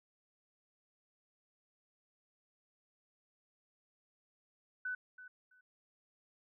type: tone with echo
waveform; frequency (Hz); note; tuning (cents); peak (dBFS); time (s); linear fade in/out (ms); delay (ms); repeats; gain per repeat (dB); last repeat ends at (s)
sine; 1499; F#6; +22; -36; 4.85-4.95; 5; 330; 2; -14; 5.61
effects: none